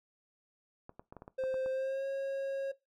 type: clicks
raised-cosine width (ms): 1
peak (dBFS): -33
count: 9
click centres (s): 0.894 / 0.995 / 1.125 / 1.167 / 1.221 / 1.279 / 1.438 / 1.542 / 1.661
type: tone with pitch glide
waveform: triangle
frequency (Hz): 523 to 544.9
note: C5 to C#5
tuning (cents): -1 to -30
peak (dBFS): -30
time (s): 1.38-2.72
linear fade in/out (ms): 10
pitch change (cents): +71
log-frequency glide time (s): 1.7-2.06
effects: noise-tail reverb RT60 0.2 s tail -19 dB re dry